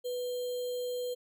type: tone with sample-and-hold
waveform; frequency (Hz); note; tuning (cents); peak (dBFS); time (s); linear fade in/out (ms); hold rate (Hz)
sine; 493.9; B4; 0; -32; 0.04-1.15; 20; 3675
effects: none